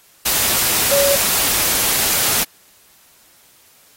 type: tone in noise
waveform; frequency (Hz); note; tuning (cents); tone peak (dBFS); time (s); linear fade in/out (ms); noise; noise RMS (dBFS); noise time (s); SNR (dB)
sine; 561; C#5; +21; -14; 0.91-1.16; 10; white; -17; 0.25-2.44; 0
effects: white hiss -51 dBFS RMS until 3.96 s + AAC 48 kbps